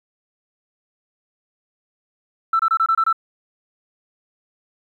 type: tone bursts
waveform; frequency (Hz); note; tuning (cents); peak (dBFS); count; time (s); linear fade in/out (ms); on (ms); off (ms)
sine; 1329; E6; +14; -13; 7; 2.53-3.128; 5; 64; 25
effects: tanh soft clip ceiling -9 dBFS + 9-bit